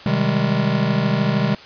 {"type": "chord", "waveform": "square", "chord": "Ab major seventh", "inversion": "first", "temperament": "just", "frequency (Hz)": [129.78, 155.74, 194.67, 207.7], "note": ["C3", "Eb3", "G3", "Ab3"], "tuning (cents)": [-14, 2, -12, 0], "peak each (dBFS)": -23, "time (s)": [0.06, 1.55], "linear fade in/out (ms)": 2, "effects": ["white hiss -40 dBFS RMS until 1.65 s", "resampled to 11025 Hz"]}